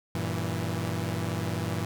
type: chord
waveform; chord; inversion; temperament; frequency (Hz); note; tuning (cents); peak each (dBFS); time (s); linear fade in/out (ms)
sawtooth; E diminished; first; equal with one note detuned; 96.32 / 116.54 / 164.81; G2 / Bb2 / E3; -30 / 0 / 0; -29; 0.15-1.85; 0
effects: none